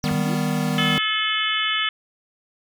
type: linear two-way sweep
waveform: sine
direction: down then up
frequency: 6272 to 78.4 to 382.8 Hz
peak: -31 dBFS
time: 0.03-0.35 s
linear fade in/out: 5 ms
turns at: 0.11 s
type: chord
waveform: square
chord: Eb augmented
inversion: none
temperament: equal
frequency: 155.56 / 196 / 246.9 Hz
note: Eb3 / G3 / B3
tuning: 0 / 0 / 0 cents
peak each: -25 / -26 / -26 dBFS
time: 0.04-0.98 s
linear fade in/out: 0 ms
type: harmonic tone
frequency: 431.7 Hz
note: A4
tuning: 33 cents flat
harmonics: 3 / 4 / 5 / 6 / 7 / 8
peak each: -27 / -28 / -27 / -32 / -24 / -28 dBFS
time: 0.78-1.89 s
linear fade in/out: 2 ms
effects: none